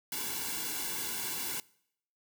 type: noise with comb filter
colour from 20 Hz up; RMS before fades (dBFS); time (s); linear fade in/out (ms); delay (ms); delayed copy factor
white; -36; 0.12-1.6; 2; 1.6; -0.95
effects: noise-tail reverb RT60 0.7 s tail -23 dB re dry